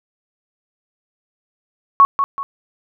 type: tone with echo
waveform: sine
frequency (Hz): 1108.7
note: C#6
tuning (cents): 0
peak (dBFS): -5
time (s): 2-2.05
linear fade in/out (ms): 0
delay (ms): 190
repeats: 2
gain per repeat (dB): -8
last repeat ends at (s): 2.43
effects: none